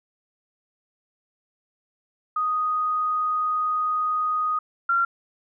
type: tone pair in turn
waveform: sine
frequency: 1244.5 / 1375.3 Hz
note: D#6 / F6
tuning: 0 / -27 cents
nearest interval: major second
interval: 173 cents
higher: second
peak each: -21 / -18 dBFS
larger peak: second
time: 2.36-4.59 / 4.89-5.05 s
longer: first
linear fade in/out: 5 ms
effects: none